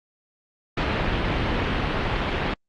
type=low-pass noise; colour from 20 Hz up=pink; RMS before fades=-24 dBFS; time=0.77-2.54 s; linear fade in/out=5 ms; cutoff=3400 Hz; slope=24 dB/octave; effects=Opus 48 kbps